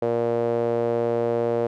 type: tone with band-pass filter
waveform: sawtooth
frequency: 117.6 Hz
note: A#2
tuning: 16 cents sharp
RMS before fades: -23 dBFS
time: 0.02-1.67 s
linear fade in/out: 5 ms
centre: 510 Hz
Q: 4
effects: none